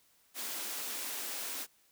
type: high-pass noise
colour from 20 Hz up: white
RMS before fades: -39 dBFS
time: 0.34-1.67 s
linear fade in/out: 50 ms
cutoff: 220 Hz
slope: 48 dB/octave
effects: white hiss -68 dBFS RMS until 1.91 s